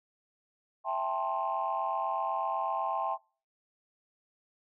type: chord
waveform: sine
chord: A minor seventh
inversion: second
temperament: just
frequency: 660 / 792 / 880 / 1056 Hz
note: E5 / G5 / A5 / C6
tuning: +2 / +18 / 0 / +16 cents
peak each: -35 / -33 / -35 / -33 dBFS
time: 0.84-3.18 s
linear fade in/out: 50 ms
effects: noise-tail reverb RT60 0.4 s tail -26 dB re dry + tanh soft clip ceiling -21 dBFS